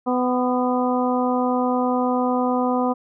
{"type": "harmonic tone with a mistuned harmonic", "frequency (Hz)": 250.5, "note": "B3", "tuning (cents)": 25, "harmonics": [1, 2, 3, 4, 5], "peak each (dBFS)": [-21, -24, -25, -27, -30], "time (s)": [0.06, 2.94], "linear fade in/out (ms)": 20, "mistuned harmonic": 5, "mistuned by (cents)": -30, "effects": []}